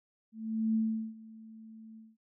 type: tone with ADSR envelope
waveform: sine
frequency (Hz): 221.4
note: A3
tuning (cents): +11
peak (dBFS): -25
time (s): 0.32-2.17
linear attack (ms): 430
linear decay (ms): 390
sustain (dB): -22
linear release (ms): 200
effects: none